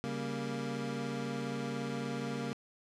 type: chord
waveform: 25% pulse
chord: G diminished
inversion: second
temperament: equal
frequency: 138.59 / 196 / 233.1 Hz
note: Db3 / G3 / Bb3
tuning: 0 / 0 / 0 cents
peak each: -36 / -39 / -34 dBFS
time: 0.04-2.53 s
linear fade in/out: 0 ms
effects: low-pass 7000 Hz 12 dB/octave